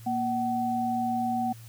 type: tone pair together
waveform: sine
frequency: 235.7 / 755 Hz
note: A#3 / F#5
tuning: +19 / +35 cents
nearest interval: octave + minor sixth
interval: 2016 cents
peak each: -29 / -27 dBFS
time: 0.06-1.53 s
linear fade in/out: 10 ms
effects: added 114 Hz sine -44 dBFS peak until 1.68 s + white hiss -54 dBFS RMS until 1.68 s